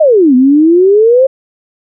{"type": "exponential two-way sweep", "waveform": "sine", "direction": "down then up", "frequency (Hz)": [659.3, 246.9, 543], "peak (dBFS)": -3, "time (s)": [0, 1.27], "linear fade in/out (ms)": 10, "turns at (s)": 0.35, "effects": []}